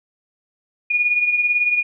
sine beating tone pair, 2443 / 2461 Hz, D#7 / D#7, -32 / -20 cents, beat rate 18 Hz, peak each -16 / -24 dBFS, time 0.9-1.83 s, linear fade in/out 10 ms, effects none

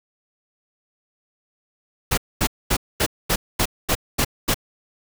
pink noise bursts, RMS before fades -19 dBFS, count 9, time 2.11-4.544 s, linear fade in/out 10 ms, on 66 ms, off 230 ms, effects none

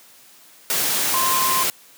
sine tone in noise, 1046.5 Hz, C6, in tune, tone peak -20 dBFS, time 1.14-1.63 s, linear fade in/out 0 ms, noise white, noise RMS -21 dBFS, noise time 0.7-1.7 s, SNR -2 dB, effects white hiss -49 dBFS RMS until 1.97 s + high-pass 150 Hz 12 dB/octave

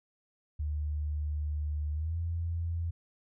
sine tone with pitch glide, 75 to 84.18 Hz, D2 to E2, +37 to +37 cents, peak -30 dBFS, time 0.59-2.91 s, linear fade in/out 10 ms, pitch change +200 cents, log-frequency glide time 1.93-2.17 s, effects none

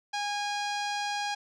sawtooth tone with low-pass filter, 820 Hz, G#5, 22 cents flat, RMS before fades -32 dBFS, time 0.13-1.35 s, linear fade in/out 10 ms, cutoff 5300 Hz, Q 1.7, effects none

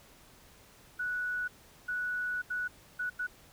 sine tone bursts at uneven times, 1474 Hz, F#6, 7 cents flat, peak -31 dBFS, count 5, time 0.99-1.48 / 1.88-2.42 / 2.5-2.68 / 2.99-3.1 / 3.19-3.27 s, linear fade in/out 10 ms, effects pink hiss -58 dBFS RMS until 3.52 s

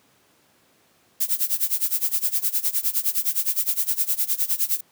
violet noise with tremolo, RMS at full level -20 dBFS, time 1.2-4.81 s, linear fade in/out 10 ms, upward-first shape sine, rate 9.7 Hz, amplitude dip 90%, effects pink hiss -60 dBFS RMS until 4.91 s + high-pass 150 Hz 12 dB/octave

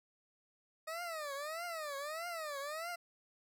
20% pulse tone with vibrato, 622.3 Hz, D#5, in tune, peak -35 dBFS, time 0.87-2.96 s, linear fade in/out 10 ms, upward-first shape triangle, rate 1.6 Hz, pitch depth 230 cents each way, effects none

